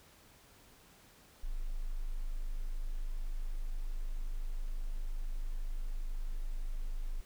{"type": "tone", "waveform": "sine", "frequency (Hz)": 25.96, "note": "G#0", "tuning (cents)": 0, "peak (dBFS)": -33, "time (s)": [1.43, 7.21], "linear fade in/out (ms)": 10, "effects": ["pink hiss -61 dBFS RMS until 7.25 s"]}